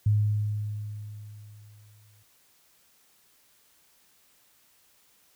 sine tone with exponential decay, 105.1 Hz, G#2, 21 cents sharp, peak -18 dBFS, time 0.06-2.23 s, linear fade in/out 5 ms, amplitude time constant 470 ms, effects white hiss -63 dBFS RMS until 5.35 s

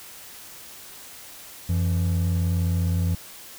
triangle tone pair together, 89.58 / 169.2 Hz, F2 / E3, +44 / +45 cents, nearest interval major seventh, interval 1101 cents, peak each -19 / -25 dBFS, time 1.69-3.15 s, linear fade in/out 5 ms, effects white hiss -43 dBFS RMS until 3.58 s

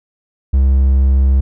triangle tone, 66.8 Hz, C2, 36 cents sharp, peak -6 dBFS, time 0.53-1.41 s, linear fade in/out 10 ms, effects none

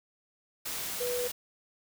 sine tone in noise, 490.4 Hz, B4, 12 cents flat, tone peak -30 dBFS, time 1-1.28 s, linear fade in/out 10 ms, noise white, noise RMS -36 dBFS, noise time 0.65-1.32 s, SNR +3 dB, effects none

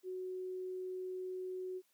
sine tone, 370 Hz, F#4, in tune, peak -39 dBFS, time 0.03-1.82 s, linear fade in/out 50 ms, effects white hiss -75 dBFS RMS until 1.93 s + high-pass 150 Hz 12 dB/octave

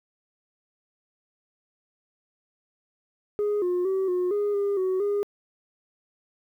sine tone with pitch steps, 414.9 / 357.5 / 382.6 / 360.6 / 411.6 / 402.9 / 374.1 / 408 Hz, G#4 / F4 / G4 / F#4 / G#4 / G4 / F#4 / G#4, -2 / +41 / -42 / -45 / -16 / +48 / +19 / -31 cents, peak -20 dBFS, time 3.39-5.23 s, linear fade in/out 0 ms, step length 230 ms, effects tanh soft clip ceiling -21 dBFS + 10-bit

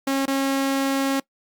sawtooth tone with dropouts, 272.1 Hz, C#4, 32 cents flat, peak -16 dBFS, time 0.07-1.2 s, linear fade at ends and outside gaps 5 ms, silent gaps 0.257-0.278 s, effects noise-tail reverb RT60 0.1 s tail -22 dB re dry + Opus 48 kbps

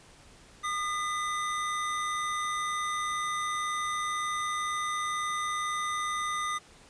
square tone pair together, 1221 / 2001 Hz, D#6 / B6, -33 / +22 cents, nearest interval major sixth, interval 855 cents, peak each -31 / -37 dBFS, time 0.63-6.59 s, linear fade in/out 20 ms, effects pink hiss -55 dBFS RMS until 6.89 s + resampled to 22050 Hz

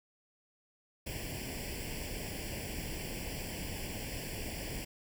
pink noise with comb filter, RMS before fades -40 dBFS, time 1.06-4.85 s, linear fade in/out 10 ms, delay 0.39 ms, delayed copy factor +0.9, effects none

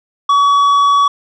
sine tone with tanh clipping, 1133 Hz, C#6, 37 cents sharp, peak -9 dBFS, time 0.29-1.08 s, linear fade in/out 5 ms, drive 7 dB, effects none

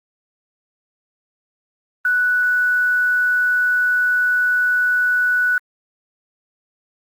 sine tone with quantisation, 1480 Hz, F#6, in tune, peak -14 dBFS, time 2.05-5.58 s, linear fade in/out 2 ms, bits 7, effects Opus 24 kbps

